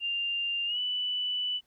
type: tone with pitch glide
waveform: sine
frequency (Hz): 2794 to 2977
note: F7 to F#7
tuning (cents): 0 to +10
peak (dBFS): -28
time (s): 0-1.61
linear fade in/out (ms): 50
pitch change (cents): +110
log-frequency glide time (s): 0.66-0.79
effects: pink hiss -72 dBFS RMS until 1.66 s